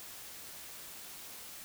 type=silence; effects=white hiss -48 dBFS RMS until 1.64 s